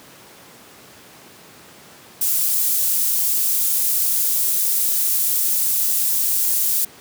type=high-pass noise; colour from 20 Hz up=pink; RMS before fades=-19 dBFS; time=2.21-6.85 s; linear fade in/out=5 ms; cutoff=12000 Hz; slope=12 dB/octave; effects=pink hiss -44 dBFS RMS until 7 s + high-pass 150 Hz 12 dB/octave